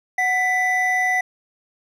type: tone pair together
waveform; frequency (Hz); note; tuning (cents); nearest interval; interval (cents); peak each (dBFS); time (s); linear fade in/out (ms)
triangle; 740 / 1984.7; F#5 / B6; 0 / +8; octave + perfect fourth; 1708; -20 / -17; 0.18-1.21; 5
effects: none